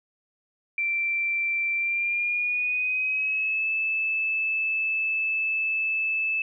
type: tone with pitch glide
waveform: sine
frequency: 2349 to 2621 Hz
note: D7 to E7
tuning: 0 to -11 cents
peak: -23 dBFS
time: 0.78-6.42 s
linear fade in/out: 2 ms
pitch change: +189 cents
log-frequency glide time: 1.75-3.7 s
effects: none